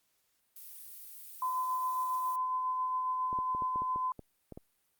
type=noise; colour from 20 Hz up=violet; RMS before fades=-48 dBFS; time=0.56-2.36 s; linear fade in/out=2 ms
type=tone with tremolo; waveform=sine; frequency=1020 Hz; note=C6; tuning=44 cents flat; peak=-29 dBFS; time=1.42-4.12 s; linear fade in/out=2 ms; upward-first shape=sine; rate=7.3 Hz; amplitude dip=25%
type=clicks; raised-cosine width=2 ms; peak=-31 dBFS; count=10; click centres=3.329 / 3.388 / 3.549 / 3.622 / 3.759 / 3.82 / 3.96 / 4.193 / 4.523 / 4.575 s
effects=white hiss -75 dBFS RMS until 4.99 s + Opus 48 kbps